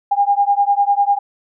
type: beating tone pair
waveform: sine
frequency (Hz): 803 / 813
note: G5 / G#5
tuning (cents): +41 / -37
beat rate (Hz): 10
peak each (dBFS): -15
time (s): 0.11-1.19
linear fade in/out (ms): 10
effects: none